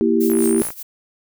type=chord; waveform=sine; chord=E diminished; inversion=second; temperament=equal; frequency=233.1 / 329.6 / 392 Hz; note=Bb3 / E4 / G4; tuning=0 / 0 / 0 cents; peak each=-18 dBFS; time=0.01-0.62 s; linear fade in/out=0 ms
type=noise with tremolo; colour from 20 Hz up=violet; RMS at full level=-27 dBFS; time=0.2-0.83 s; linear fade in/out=10 ms; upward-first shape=triangle; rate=5 Hz; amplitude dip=90%
type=click train; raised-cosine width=0.5 ms; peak=-18 dBFS; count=24; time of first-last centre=0.3-0.704 s; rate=56.9 Hz
type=exponential two-way sweep; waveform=sine; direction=down then up; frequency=11840 to 8530 to 10890 Hz; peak=-26 dBFS; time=0.3-0.69 s; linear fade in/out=5 ms; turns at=0.47 s
effects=none